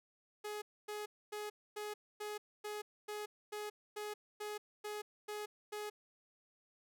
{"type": "tone bursts", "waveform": "sawtooth", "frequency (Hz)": 419.7, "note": "G#4", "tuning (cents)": 18, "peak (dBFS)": -37, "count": 13, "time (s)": [0.44, 5.9], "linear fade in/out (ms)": 10, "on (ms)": 180, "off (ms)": 260, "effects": []}